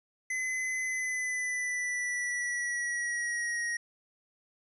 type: tone with pitch glide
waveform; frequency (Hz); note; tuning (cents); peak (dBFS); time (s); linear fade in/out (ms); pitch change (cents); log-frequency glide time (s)
square; 2032 to 1885; B6 to A#6; +49 to +19; -31; 0.3-3.77; 5; -130; 0.83-3.63
effects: resampled to 24000 Hz